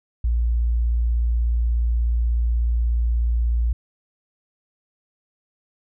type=tone; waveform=sine; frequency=58.27 Hz; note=A#1; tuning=in tune; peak=-17 dBFS; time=0.24-3.73 s; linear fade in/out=5 ms; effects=none